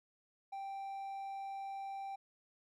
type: tone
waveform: triangle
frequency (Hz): 784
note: G5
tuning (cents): 0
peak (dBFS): -39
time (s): 0.52-2.16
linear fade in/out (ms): 10
effects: none